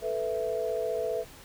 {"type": "chord", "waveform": "sine", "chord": "A suspended second", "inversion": "none", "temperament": "just", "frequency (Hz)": [440, 495, 660], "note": ["A4", "B4", "E5"], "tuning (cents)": [0, 4, 2], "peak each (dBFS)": -32, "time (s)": [0.01, 1.25], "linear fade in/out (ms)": 50, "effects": ["pink hiss -50 dBFS RMS until 1.44 s"]}